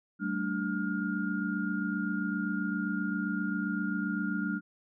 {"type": "tone cluster", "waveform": "sine", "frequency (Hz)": [191.2, 218.8, 293.5, 1416], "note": ["G3", "A3", "D4", "F6"], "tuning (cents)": [-43, -9, -1, 23], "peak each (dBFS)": [-33, -35, -35, -36], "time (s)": [0.19, 4.61], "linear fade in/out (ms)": 50, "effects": []}